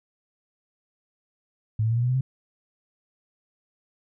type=tone with pitch steps; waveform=sine; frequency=108.8 / 112.31 / 115.94 / 119.68 / 123.54 / 127.53 / 131.65 Hz; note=A2 / A2 / A#2 / A#2 / B2 / C3 / C3; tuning=-19 / +36 / -9 / +46 / +1 / -44 / +11 cents; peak=-20 dBFS; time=1.79-2.21 s; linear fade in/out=5 ms; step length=60 ms; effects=none